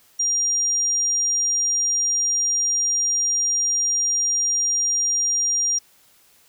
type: tone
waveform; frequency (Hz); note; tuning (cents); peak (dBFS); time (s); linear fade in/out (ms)
sine; 5700; F8; +34; -18; 0.19-5.79; 10
effects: white hiss -56 dBFS RMS until 6.48 s